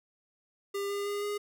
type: tone with pitch steps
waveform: square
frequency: 400.1 / 404 / 408 / 412.1 Hz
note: G4 / G#4 / G#4 / G#4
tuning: +35 / -48 / -31 / -13 cents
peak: -32 dBFS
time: 0.74-1.38 s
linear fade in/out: 10 ms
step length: 160 ms
effects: none